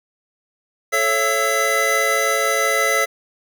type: tone cluster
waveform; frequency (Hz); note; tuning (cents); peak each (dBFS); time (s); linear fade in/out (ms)
square; 437.4 / 550 / 673 / 1318 / 2020; A4 / C#5 / E5 / E6 / B6; -10 / -14 / +36 / -1 / +39; -26 / -24 / -26 / -23 / -21; 0.92-3.06; 20
effects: none